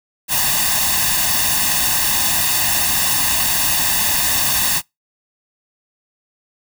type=noise with comb filter; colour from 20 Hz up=white; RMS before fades=-17 dBFS; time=0.28-4.82 s; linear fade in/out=50 ms; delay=1.1 ms; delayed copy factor=+0.8; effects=noise-tail reverb RT60 0.2 s tail -26 dB re dry